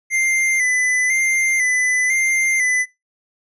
square tone with vibrato, 2050 Hz, C7, 36 cents flat, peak -16 dBFS, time 0.1-2.86 s, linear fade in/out 50 ms, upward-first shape square, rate 1 Hz, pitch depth 40 cents each way, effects noise-tail reverb RT60 0.2 s tail -21 dB re dry + resampled to 24000 Hz

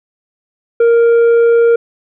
sine tone with tanh clipping, 466.2 Hz, A#4, in tune, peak -7 dBFS, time 0.8-1.76 s, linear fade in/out 5 ms, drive 5 dB, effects none

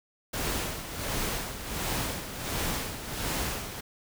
pink noise with tremolo, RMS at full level -30 dBFS, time 0.33-3.81 s, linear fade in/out 10 ms, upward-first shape sine, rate 1.4 Hz, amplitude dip 65%, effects none

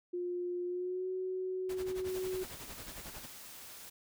sine tone with pitch glide, 354.9 to 372.1 Hz, F4 to F#4, +28 to +10 cents, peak -34 dBFS, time 0.13-2.44 s, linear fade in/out 10 ms, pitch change +82 cents, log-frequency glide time 0.66-1.08 s
pink noise with tremolo, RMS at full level -46 dBFS, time 1.69-3.26 s, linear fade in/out 5 ms, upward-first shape sine, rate 11 Hz, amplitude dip 80%
white noise, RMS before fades -50 dBFS, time 2.08-3.9 s, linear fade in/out 10 ms
effects none

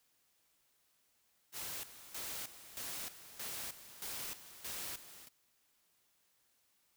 white noise with tremolo, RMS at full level -43 dBFS, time 1.52-5.29 s, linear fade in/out 50 ms, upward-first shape square, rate 1.6 Hz, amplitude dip 75%, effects white hiss -75 dBFS RMS until 6.96 s

